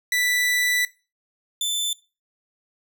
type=tone pair in turn; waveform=sawtooth; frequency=1975.5 / 3530 Hz; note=B6 / A7; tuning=0 / +5 cents; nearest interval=minor seventh; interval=1005 cents; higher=second; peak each=-16 / -19 dBFS; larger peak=first; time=0.12-0.85 / 1.61-1.93 s; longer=first; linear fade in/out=2 ms; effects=noise-tail reverb RT60 0.3 s tail -19 dB re dry